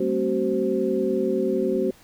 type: tone cluster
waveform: sine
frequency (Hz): 197.7 / 228.4 / 269 / 376.9 / 523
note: G3 / A#3 / C4 / F#4 / C5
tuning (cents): +15 / -35 / +48 / +32 / -1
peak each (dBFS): -30 / -28 / -29 / -23 / -28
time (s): 0-1.91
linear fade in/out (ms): 5
effects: pink hiss -53 dBFS RMS until 2.03 s